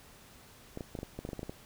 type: clicks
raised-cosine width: 2 ms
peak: -25 dBFS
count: 12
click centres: 0.774 / 0.808 / 0.952 / 0.989 / 1.031 / 1.19 / 1.251 / 1.29 / 1.332 / 1.393 / 1.431 / 1.495 s
effects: pink hiss -56 dBFS RMS until 1.65 s